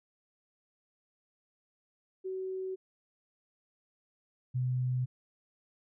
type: tone pair in turn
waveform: sine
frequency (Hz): 376.8 / 126.51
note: F#4 / B2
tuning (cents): +32 / +42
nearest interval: octave + perfect fifth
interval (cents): 1890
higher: first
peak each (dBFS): -34 / -28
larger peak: second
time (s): 2.24-2.76 / 4.54-5.06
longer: neither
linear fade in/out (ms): 20
effects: none